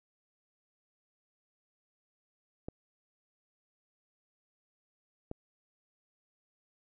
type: clicks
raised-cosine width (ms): 2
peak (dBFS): -25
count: 2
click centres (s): 2.685 / 5.314
effects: none